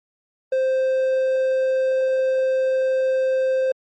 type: tone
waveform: triangle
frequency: 523.3 Hz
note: C5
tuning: in tune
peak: -15 dBFS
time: 0.52-3.72 s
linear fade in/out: 5 ms
effects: MP3 32 kbps

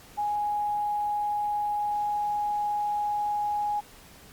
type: tone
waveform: sine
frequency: 830.6 Hz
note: G#5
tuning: in tune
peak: -25 dBFS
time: 0.17-3.81 s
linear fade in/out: 20 ms
effects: pink hiss -51 dBFS RMS until 4.32 s + Opus 48 kbps

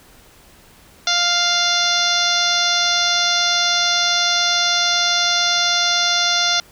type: harmonic tone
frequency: 699 Hz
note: F5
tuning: 1 cent sharp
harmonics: 1 / 2 / 3 / 4 / 5 / 6 / 7 / 8 / 9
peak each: -25 / -22 / -26 / -29 / -20 / -23 / -25 / -23 / -28 dBFS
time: 1.07-6.6 s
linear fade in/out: 2 ms
effects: pink hiss -48 dBFS RMS until 6.71 s

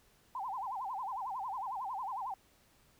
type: tone with vibrato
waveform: sine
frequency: 894 Hz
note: A5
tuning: 27 cents sharp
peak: -36 dBFS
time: 0.35-2.34 s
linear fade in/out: 2 ms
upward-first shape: sine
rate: 11 Hz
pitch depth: 280 cents each way
effects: pink hiss -67 dBFS RMS until 2.99 s

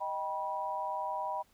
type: chord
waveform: sine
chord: Eb augmented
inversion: none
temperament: equal with one note detuned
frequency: 622.3 / 784 / 973.6 Hz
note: Eb5 / G5 / B5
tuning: 0 / 0 / -25 cents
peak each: -40 / -38 / -35 dBFS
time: 0-1.43 s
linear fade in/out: 20 ms
effects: pink hiss -68 dBFS RMS until 1.53 s

